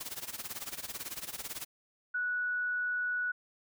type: noise with tremolo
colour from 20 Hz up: white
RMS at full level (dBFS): -38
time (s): 0-1.65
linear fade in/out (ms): 10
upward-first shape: sine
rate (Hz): 18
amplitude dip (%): 85
type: tone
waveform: sine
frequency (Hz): 1472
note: F#6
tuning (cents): -9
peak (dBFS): -30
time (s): 2.14-3.32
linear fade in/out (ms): 10
effects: none